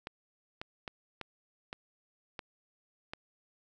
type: clicks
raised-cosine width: 0.3 ms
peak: -23 dBFS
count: 7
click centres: 0.071 / 0.615 / 0.878 / 1.213 / 1.729 / 2.392 / 3.135 s
effects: none